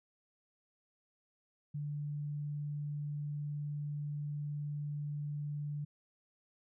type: tone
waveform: sine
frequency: 146.83 Hz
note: D3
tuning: in tune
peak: -36 dBFS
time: 1.74-5.85 s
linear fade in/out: 10 ms
effects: none